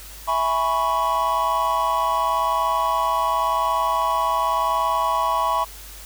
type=chord; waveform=triangle; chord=C# minor seventh; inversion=first; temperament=equal; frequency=659.3 / 830.6 / 987.8 / 1108.7 Hz; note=E5 / G#5 / B5 / C#6; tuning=0 / 0 / 0 / 0 cents; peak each=-25 / -26 / -20 / -21 dBFS; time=0.27-5.65 s; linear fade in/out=20 ms; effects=added 50 Hz sine -41 dBFS peak until 6.05 s + white hiss -41 dBFS RMS until 6.05 s